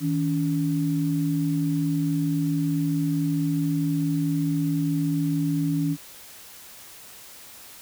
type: tone pair together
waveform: sine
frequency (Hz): 159.33 / 283.9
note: D#3 / C#4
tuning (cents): +41 / +41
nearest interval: minor seventh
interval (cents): 1000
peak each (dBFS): -24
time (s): 0-5.97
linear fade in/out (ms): 50
effects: white hiss -45 dBFS RMS until 7.81 s